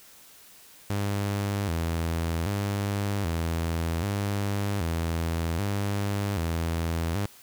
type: tone with vibrato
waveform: sawtooth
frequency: 91.4 Hz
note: F#2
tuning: 21 cents flat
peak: -22 dBFS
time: 0.9-7.26 s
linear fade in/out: 0 ms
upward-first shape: square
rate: 0.64 Hz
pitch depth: 170 cents each way
effects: white hiss -52 dBFS RMS until 7.42 s